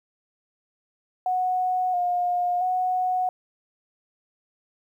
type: tone with vibrato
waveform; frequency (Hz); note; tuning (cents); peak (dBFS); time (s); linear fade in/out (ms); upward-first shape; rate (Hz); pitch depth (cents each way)
sine; 724; F#5; -38; -21; 1.26-3.29; 2; square; 0.74; 28
effects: 10-bit